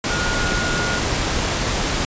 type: tone in noise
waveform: sine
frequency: 1434 Hz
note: F6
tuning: 45 cents sharp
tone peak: -24 dBFS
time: 0.1-0.99 s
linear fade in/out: 2 ms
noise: pink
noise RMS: -21 dBFS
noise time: 0.04-2.05 s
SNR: -6 dB
effects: resampled to 16000 Hz